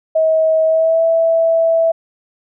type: tone with pitch glide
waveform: sine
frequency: 638 to 657.8 Hz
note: D#5 to E5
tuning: +43 to -4 cents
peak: -10 dBFS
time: 0.15-1.92 s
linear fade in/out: 10 ms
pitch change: +53 cents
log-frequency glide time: 0.65-1.03 s
effects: none